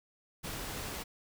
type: noise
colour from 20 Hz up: pink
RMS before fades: -40 dBFS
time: 0.43-1.04 s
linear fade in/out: 20 ms
effects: none